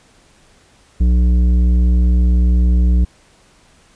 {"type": "tone with tanh clipping", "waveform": "triangle", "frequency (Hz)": 60.6, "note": "B1", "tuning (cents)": -32, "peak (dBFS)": -11, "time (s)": [1, 3.05], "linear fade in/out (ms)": 10, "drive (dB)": 14, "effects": ["pink hiss -51 dBFS RMS until 3.95 s", "resampled to 22050 Hz"]}